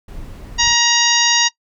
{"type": "noise", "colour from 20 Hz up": "brown", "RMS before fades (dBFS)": -32, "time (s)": [0.08, 0.75], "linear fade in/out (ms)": 5}
{"type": "harmonic tone", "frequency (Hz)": 945, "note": "A#5", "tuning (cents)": 23, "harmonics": [1, 2, 3, 4, 5, 6, 7], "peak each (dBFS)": [-20, -20, -20, -20, -20, -20, -20], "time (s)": [0.58, 1.49], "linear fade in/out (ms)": 20}
{"effects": ["noise-tail reverb RT60 0.1 s tail -20 dB re dry"]}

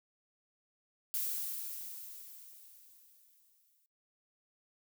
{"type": "noise with exponential decay", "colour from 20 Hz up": "violet", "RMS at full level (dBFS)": -34, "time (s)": [1.14, 3.86], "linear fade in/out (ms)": 0, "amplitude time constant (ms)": 590, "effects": ["noise-tail reverb RT60 0.3 s tail -26 dB re dry"]}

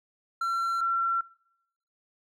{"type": "tone pair in turn", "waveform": ["triangle", "sine"], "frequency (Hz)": [1358, 1358], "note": ["F6", "F6"], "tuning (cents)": [-49, -49], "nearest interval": "unison", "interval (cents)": 0, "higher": "neither", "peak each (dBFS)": [-24, -24], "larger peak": "neither", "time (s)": [[0.41, 0.81], [0.81, 1.21]], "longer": "neither", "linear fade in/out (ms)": 5, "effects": ["noise-tail reverb RT60 0.8 s tail -24 dB re dry"]}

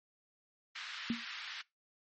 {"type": "band-pass noise", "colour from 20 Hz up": "pink", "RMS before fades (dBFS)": -45, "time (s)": [0.75, 1.62], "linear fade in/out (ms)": 10, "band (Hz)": [1400, 4500], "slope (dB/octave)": 24}
{"type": "tone with exponential decay", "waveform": "sine", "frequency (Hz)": 233.1, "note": "A#3", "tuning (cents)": 0, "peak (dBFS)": -27, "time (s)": [1.1, 1.25], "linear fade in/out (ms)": 2, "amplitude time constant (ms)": 31}
{"effects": ["noise-tail reverb RT60 0.2 s tail -21 dB re dry", "MP3 32 kbps"]}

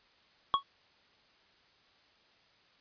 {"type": "tone with exponential decay", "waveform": "square", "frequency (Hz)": 1108.7, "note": "C#6", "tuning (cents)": 0, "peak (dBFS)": -20, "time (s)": [0.54, 0.63], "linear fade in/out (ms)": 0, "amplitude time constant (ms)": 19, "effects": ["white hiss -65 dBFS RMS until 2.8 s", "resampled to 11025 Hz"]}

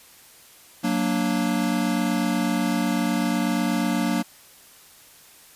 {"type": "chord", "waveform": "square", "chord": "Gb augmented", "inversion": "none", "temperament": "equal", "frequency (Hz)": [185, 233.1, 293.7], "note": ["Gb3", "Bb3", "D4"], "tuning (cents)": [0, 0, 0], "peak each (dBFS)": [-27, -25, -27], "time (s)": [0.83, 4.23], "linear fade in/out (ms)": 20, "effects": ["white hiss -50 dBFS RMS until 5.55 s", "resampled to 32000 Hz"]}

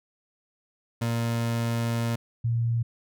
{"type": "tone pair in turn", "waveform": ["30% pulse", "sine"], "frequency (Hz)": [116.54, 116.54], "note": ["A#2", "A#2"], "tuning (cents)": [0, 0], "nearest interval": "unison", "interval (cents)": 0, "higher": "neither", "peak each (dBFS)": -22, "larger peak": "neither", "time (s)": [[1.01, 2.16], [2.44, 2.83]], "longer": "first", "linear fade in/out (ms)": 10, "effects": []}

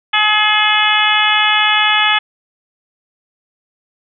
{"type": "harmonic tone", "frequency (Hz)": 424.3, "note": "G#4", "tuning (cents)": 37, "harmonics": [2, 3, 4, 5, 6, 7, 8], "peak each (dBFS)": [-18, -18, -18, -18, -18, -18, -18], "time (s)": [0.13, 2.19], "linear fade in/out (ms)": 10, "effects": []}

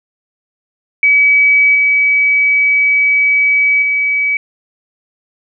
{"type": "tone with level steps", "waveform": "sine", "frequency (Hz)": 2280, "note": "C#7", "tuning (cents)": 48, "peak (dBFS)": [-6, -8, -11], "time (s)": [1.03, 4.37], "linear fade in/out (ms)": 2, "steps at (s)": [1.75, 3.82], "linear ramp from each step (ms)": 2, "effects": []}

